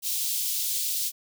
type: high-pass noise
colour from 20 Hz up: white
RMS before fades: -28 dBFS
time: 0.02-1.12 s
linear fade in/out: 50 ms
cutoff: 3300 Hz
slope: 24 dB/octave
effects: none